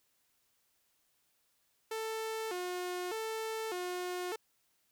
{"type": "tone with vibrato", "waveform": "sawtooth", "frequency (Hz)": 399.2, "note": "G4", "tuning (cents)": 32, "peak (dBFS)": -32, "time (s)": [1.91, 4.36], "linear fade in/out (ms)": 5, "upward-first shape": "square", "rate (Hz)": 0.83, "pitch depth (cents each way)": 180, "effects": ["white hiss -75 dBFS RMS until 4.91 s"]}